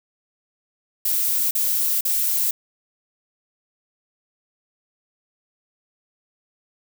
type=noise bursts; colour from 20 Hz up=violet; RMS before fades=-21 dBFS; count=3; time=1.05-2.51 s; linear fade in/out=5 ms; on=460 ms; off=40 ms; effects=none